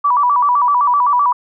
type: tone with vibrato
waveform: sine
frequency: 1064 Hz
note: C6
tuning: 29 cents sharp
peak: -10 dBFS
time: 0.04-1.33 s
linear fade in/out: 10 ms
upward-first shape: square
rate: 7.8 Hz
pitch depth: 140 cents each way
effects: none